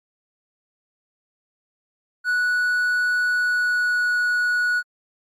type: tone with pitch glide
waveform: triangle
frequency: 1473 to 1463.7 Hz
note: F#6 to F#6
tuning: -8 to -19 cents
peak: -16 dBFS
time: 2.24-4.83 s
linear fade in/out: 50 ms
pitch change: -11 cents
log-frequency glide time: 3.28-4.18 s
effects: MP3 64 kbps